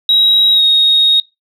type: tone with pitch glide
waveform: sine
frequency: 3834 to 3746 Hz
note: A#7 to A#7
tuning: +48 to +8 cents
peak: -6 dBFS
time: 0.09-1.2 s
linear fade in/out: 2 ms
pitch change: -40 cents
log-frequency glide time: 0.52-0.62 s
effects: noise-tail reverb RT60 0.2 s tail -21 dB re dry + tanh soft clip ceiling -2 dBFS